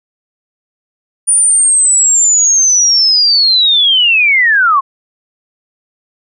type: linear sweep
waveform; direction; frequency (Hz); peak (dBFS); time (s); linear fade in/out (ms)
sine; down; 9500 to 1046.5; -6; 1.27-4.81; 20
effects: none

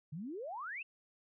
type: exponential sweep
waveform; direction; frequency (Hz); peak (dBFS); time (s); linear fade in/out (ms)
sine; up; 139.6 to 2787; -40; 0.12-0.83; 10
effects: none

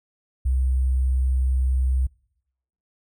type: tone with sample-and-hold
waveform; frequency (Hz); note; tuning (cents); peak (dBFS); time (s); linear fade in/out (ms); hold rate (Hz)
sine; 64.6; C2; -21; -18; 0.45-2.07; 10; 8820
effects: noise-tail reverb RT60 0.8 s tail -26 dB re dry

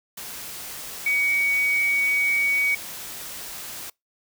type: tone in noise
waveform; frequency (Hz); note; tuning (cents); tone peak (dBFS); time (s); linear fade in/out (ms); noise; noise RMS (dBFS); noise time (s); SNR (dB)
sine; 2251; C#7; +26; -19; 1.06-2.75; 5; white; -36; 0.17-3.9; +14
effects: noise-tail reverb RT60 0.2 s tail -26 dB re dry

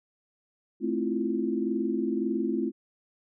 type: chord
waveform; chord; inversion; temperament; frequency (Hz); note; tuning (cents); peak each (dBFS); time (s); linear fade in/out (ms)
sine; F major seventh; first; just; 218.3 / 261.9 / 327.4 / 349.2; A3 / C4 / E4 / F4; -13 / +2 / -12 / 0; -31; 0.8-2.72; 50
effects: none

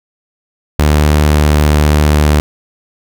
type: tone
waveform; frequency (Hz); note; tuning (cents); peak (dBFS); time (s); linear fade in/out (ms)
sawtooth; 74.9; D2; +35; -3; 0.79-2.4; 0
effects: none

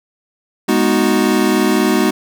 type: chord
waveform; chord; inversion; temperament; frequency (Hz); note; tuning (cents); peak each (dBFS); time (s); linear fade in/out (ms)
square; G# minor seventh; none; equal; 207.7 / 246.9 / 311.1 / 370; G#3 / B3 / D#4 / F#4; 0 / 0 / 0 / 0; -18; 0.68-2.11; 10
effects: none

